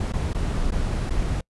brown noise with dropouts, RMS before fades -24 dBFS, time 0-1.41 s, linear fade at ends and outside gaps 5 ms, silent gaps 0.123-0.135 / 0.333-0.346 / 0.708-0.719 / 1.097-1.105 s, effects noise-tail reverb RT60 0.1 s tail -26 dB re dry + resampled to 24000 Hz

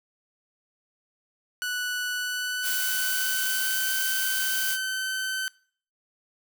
sawtooth tone with pitch glide, 1480 to 1532.2 Hz, F#6 to G6, 0 to -40 cents, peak -24 dBFS, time 1.62-5.48 s, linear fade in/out 0 ms, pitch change +60 cents, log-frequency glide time 2.14-3.91 s
blue noise, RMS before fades -29 dBFS, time 2.62-4.78 s, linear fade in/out 50 ms
effects noise-tail reverb RT60 0.5 s tail -23 dB re dry

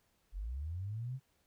sine linear sweep, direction up, 41.22 to 135.8 Hz, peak -37 dBFS, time 0.32-1.2 s, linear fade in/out 50 ms, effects pink hiss -75 dBFS RMS until 1.46 s

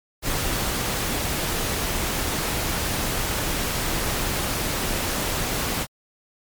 pink noise, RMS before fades -25 dBFS, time 0.22-5.87 s, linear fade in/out 50 ms, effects MP3 96 kbps

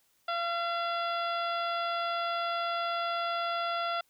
harmonic tone with a mistuned harmonic, 684 Hz, F5, 36 cents flat, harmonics 1 / 2 / 3 / 4 / 5 / 6 / 7, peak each -33 / -32 / -44 / -43 / -41 / -51 / -47 dBFS, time 0.28-4.01 s, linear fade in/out 5 ms, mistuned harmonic 3, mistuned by -17 cents, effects white hiss -70 dBFS RMS until 4.09 s

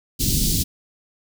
pink band-stop noise, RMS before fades -20 dBFS, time 0.19-0.64 s, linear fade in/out 20 ms, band 280 to 3900 Hz, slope 24 dB/octave, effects none

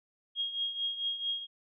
sine tone with tremolo, 3264 Hz, G#7, 31 cents flat, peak -28 dBFS, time 0.35-1.47 s, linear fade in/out 50 ms, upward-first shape triangle, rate 4.5 Hz, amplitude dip 75%, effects none

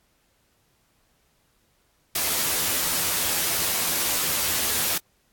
white noise with comb filter, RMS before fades -24 dBFS, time 2.15-4.98 s, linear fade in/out 5 ms, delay 12 ms, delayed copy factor +0.55, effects pink hiss -66 dBFS RMS until 5.32 s + AAC 64 kbps

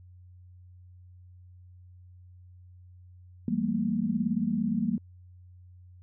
sine tone cluster, 168.9 / 198 / 217.1 / 234.9 Hz, E3 / G3 / A3 / A#3, +42 / +18 / -23 / +13 cents, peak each -34 / -30 / -32 / -29 dBFS, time 3.48-4.98 s, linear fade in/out 2 ms, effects added 90 Hz sine -49 dBFS peak until 6.02 s

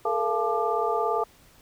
sine tone cluster, 427.1 / 464.6 / 688 / 867 / 1190 Hz, G#4 / A#4 / F5 / A5 / D6, +48 / -6 / -26 / -26 / +22 cents, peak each -29 dBFS, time 0.05-1.24 s, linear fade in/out 5 ms, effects pink hiss -56 dBFS RMS until 1.61 s

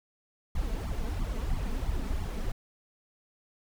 brown noise with flanger, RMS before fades -31 dBFS, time 0.55-2.52 s, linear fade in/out 5 ms, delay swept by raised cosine 0.9 to 4.6 ms, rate 3 Hz, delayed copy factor +1, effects none

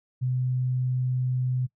sine tone, 127.1 Hz, C3, 50 cents flat, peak -23 dBFS, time 0.21-1.67 s, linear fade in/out 20 ms, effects noise-tail reverb RT60 0.1 s tail -21 dB re dry

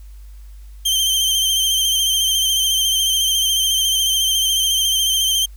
sawtooth tone with vibrato, 3136 Hz, G7, in tune, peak -12 dBFS, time 0.85-5.46 s, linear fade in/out 10 ms, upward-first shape sine, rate 14 Hz, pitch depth 37 cents each way, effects added 50 Hz sine -35 dBFS peak until 5.56 s + white hiss -56 dBFS RMS until 5.56 s

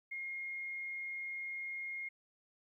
sine tone, 2140 Hz, C7, 38 cents sharp, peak -39 dBFS, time 0.11-2.09 s, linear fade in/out 10 ms, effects 13-bit

